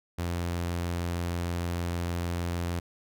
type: tone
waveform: sawtooth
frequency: 86.5 Hz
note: F2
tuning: 16 cents flat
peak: -25 dBFS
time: 0.18-2.8 s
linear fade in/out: 10 ms
effects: none